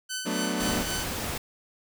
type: tone with tremolo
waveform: 10% pulse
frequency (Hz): 1513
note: F#6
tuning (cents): +38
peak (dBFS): -21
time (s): 0.09-1.05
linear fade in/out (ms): 20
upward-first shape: triangle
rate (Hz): 3.8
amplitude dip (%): 70
type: chord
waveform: sawtooth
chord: B minor seventh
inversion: second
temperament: equal with one note detuned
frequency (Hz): 185 / 220 / 246.9 / 295.9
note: F#3 / A3 / B3 / D4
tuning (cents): 0 / 0 / 0 / +13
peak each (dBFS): -29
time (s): 0.25-0.84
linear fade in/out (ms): 20
type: noise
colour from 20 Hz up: pink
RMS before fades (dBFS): -32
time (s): 0.6-1.38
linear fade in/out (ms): 5
effects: none